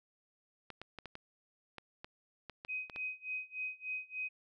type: clicks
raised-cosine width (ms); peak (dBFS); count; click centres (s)
0.3; -29; 11; 0.703 / 0.816 / 0.987 / 1.057 / 1.154 / 1.783 / 2.045 / 2.497 / 2.649 / 2.898 / 2.961
type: tone with tremolo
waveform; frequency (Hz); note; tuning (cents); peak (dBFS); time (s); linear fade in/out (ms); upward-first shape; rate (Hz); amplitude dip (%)
sine; 2516; D#7; +19; -35; 2.68-4.29; 20; sine; 3.4; 95
effects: none